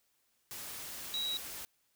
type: tone in noise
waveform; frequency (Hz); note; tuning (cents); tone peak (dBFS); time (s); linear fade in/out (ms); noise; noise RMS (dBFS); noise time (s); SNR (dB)
sine; 3863; B7; -39; -33; 1.14-1.37; 0; white; -44; 0.51-1.65; +8
effects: white hiss -75 dBFS RMS until 1.95 s